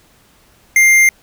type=tone with hard clipping; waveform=sine; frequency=2100 Hz; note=C7; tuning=6 cents sharp; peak=-8 dBFS; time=0.76-1.09 s; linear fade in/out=2 ms; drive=13 dB; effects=pink hiss -51 dBFS RMS until 1.22 s